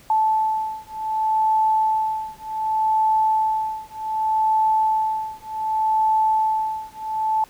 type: beating tone pair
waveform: sine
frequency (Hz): 873 / 873.66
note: A5 / A5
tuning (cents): -14 / -13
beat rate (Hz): 0.66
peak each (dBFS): -21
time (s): 0.1-7.44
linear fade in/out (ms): 2
effects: pink hiss -50 dBFS RMS until 7.49 s